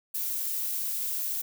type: noise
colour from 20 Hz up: violet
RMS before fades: -31 dBFS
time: 0.14-1.42 s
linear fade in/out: 10 ms
effects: none